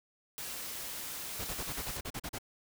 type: noise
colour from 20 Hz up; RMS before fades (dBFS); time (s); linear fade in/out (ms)
white; -41; 0.38-1.97; 0
type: noise bursts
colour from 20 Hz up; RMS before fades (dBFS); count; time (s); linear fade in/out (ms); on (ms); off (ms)
pink; -39; 11; 1.39-2.386; 10; 56; 38
effects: none